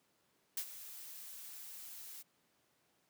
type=noise with ADSR envelope; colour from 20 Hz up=blue; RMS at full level=-36 dBFS; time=0.57-2.23 s; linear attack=4 ms; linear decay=69 ms; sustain=-14 dB; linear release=19 ms; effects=pink hiss -75 dBFS RMS until 3.09 s + high-pass 150 Hz 12 dB/octave